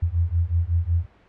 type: beating tone pair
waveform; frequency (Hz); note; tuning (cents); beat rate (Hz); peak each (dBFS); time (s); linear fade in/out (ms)
sine; 82.41 / 87.81; E2 / F2; 0 / +10; 5.4; -22; 0.02-1.06; 10
effects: pink hiss -55 dBFS RMS until 1.28 s + low-pass 2000 Hz 12 dB/octave